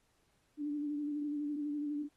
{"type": "tone with vibrato", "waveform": "sine", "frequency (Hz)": 293.7, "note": "D4", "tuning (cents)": 0, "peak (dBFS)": -34, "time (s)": [0.57, 2.09], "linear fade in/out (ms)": 50, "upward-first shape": "sine", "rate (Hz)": 12, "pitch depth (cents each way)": 34, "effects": ["pink hiss -75 dBFS RMS until 2.16 s", "AAC 32 kbps"]}